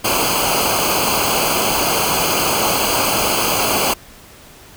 pink noise with comb filter, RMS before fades -17 dBFS, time 0.04-3.94 s, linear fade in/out 10 ms, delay 0.54 ms, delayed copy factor -0.85, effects pink hiss -42 dBFS RMS until 4.76 s

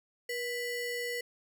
square ring-modulated tone, 1232 Hz, D#6, 17 cents flat, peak -31 dBFS, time 0.29-1.21 s, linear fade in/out 5 ms, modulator 751 Hz, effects none

